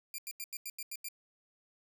5% pulse tone bursts, 2384 Hz, D7, 25 cents sharp, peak -29 dBFS, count 8, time 0.14-1.086 s, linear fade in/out 2 ms, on 43 ms, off 86 ms, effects none

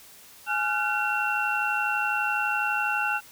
sine tone cluster, 837 / 1389 / 1501 / 2726 Hz, G#5 / F6 / F#6 / F7, +13 / -10 / +24 / -43 cents, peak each -29 dBFS, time 0.46-3.21 s, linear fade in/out 50 ms, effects white hiss -50 dBFS RMS until 3.31 s

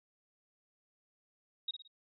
sine tone with echo, 3777 Hz, A#7, 22 cents sharp, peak -33 dBFS, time 1.68-1.71 s, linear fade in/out 5 ms, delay 56 ms, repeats 3, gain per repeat -8 dB, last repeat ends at 1.878 s, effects none

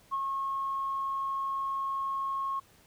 sine tone with ADSR envelope, 1087 Hz, C#6, 34 cents flat, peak -26 dBFS, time 0.11-2.6 s, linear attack 28 ms, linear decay 36 ms, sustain -3 dB, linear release 11 ms, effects tanh soft clip ceiling -23 dBFS + pink hiss -61 dBFS RMS until 2.86 s

